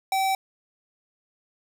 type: tone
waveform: square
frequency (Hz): 770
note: G5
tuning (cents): -31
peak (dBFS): -22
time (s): 0.12-0.35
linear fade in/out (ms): 2
effects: 10-bit